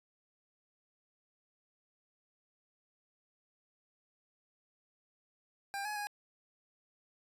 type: tone with pitch steps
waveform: 25% pulse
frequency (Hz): 797 / 842 / 826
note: G5 / G#5 / G#5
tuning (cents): +28 / +24 / -10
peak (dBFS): -33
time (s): 5.74-6.07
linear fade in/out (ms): 0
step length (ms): 110
effects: resampled to 32000 Hz